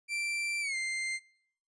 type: tone with pitch glide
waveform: 40% pulse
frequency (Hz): 2349 to 2093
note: D7 to C7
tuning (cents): 0 to 0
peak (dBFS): -31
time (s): 0.08-1.2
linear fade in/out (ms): 50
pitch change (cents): -200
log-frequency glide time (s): 0.61-0.76
effects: noise-tail reverb RT60 0.7 s tail -24 dB re dry + resampled to 22050 Hz